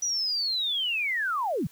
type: linear sweep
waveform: sine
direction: down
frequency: 5920 to 113.2 Hz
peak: -25 dBFS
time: 0.02-1.67 s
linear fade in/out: 5 ms
effects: white hiss -56 dBFS RMS until 1.71 s